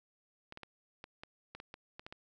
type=clicks; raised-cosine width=0.3 ms; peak=-30 dBFS; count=11; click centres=0.524 / 0.574 / 0.633 / 1.041 / 1.235 / 1.55 / 1.601 / 1.741 / 1.995 / 2.065 / 2.125 s; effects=none